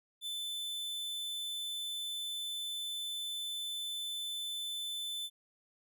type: tone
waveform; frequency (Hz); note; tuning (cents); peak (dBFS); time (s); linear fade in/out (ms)
45% pulse; 3520; A7; 0; -37; 0.21-5.3; 50
effects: none